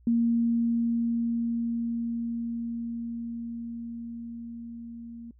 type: tone with level ramp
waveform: sine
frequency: 233.1 Hz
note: A#3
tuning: in tune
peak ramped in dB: -20 to -39 dBFS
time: 0.07-5.31 s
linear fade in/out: 2 ms
effects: noise-tail reverb RT60 0.1 s tail -24 dB re dry + added 60 Hz sine -54 dBFS peak until 5.39 s